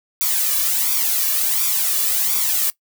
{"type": "noise with flanger", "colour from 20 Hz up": "blue", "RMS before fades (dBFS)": -19, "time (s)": [0.21, 2.7], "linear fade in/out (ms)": 0, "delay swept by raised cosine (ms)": [0.85, 1.76], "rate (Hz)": 1.4, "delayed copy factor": 0.7, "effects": ["noise-tail reverb RT60 0.1 s tail -20 dB re dry"]}